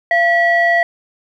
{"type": "tone pair together", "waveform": "sine", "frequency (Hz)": [686, 1940.3], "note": ["F5", "B6"], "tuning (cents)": [-31, -31], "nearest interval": "octave + tritone", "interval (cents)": 1800, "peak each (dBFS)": -12, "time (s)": [0.11, 0.83], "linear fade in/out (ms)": 2, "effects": ["tanh soft clip ceiling -5 dBFS", "8-bit"]}